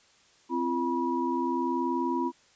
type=tone cluster; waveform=sine; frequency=260.7 / 341.3 / 970 Hz; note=C4 / F4 / B5; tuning=-6 / -40 / -31 cents; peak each=-30 dBFS; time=0.49-2.32 s; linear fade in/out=50 ms; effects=white hiss -61 dBFS RMS until 2.55 s + resampled to 16000 Hz